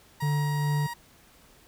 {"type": "tone", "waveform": "30% pulse", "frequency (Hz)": 947, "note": "A#5", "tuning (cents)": 27, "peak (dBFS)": -31, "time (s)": [0.2, 0.94], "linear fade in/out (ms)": 10}
{"type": "tone with tremolo", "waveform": "triangle", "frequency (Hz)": 146.83, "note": "D3", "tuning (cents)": 0, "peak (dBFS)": -21, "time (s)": [0.22, 0.87], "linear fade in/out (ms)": 10, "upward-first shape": "sine", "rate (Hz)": 2.4, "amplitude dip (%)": 25}
{"effects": ["pink hiss -57 dBFS RMS until 1.67 s"]}